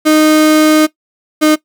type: tone pair in turn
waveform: 35% pulse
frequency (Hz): 309 / 307.3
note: D#4 / D#4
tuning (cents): -12 / -21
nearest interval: unison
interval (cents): 9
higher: first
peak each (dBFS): -4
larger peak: neither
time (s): 0.05-0.87 / 1.41-1.56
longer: first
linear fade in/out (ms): 20
effects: noise-tail reverb RT60 0.1 s tail -18 dB re dry